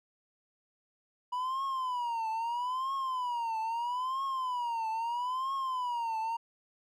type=tone with vibrato; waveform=triangle; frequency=980 Hz; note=B5; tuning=14 cents flat; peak=-29 dBFS; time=1.32-6.37 s; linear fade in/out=10 ms; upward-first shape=triangle; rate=0.77 Hz; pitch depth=190 cents each way; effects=none